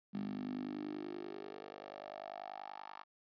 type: tone with high-pass filter sweep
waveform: 10% pulse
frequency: 50.3 Hz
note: G1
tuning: 45 cents sharp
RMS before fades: -45 dBFS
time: 0.13-3.04 s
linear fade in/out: 20 ms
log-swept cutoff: 200 to 1000 Hz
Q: 5.7
effects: resampled to 11025 Hz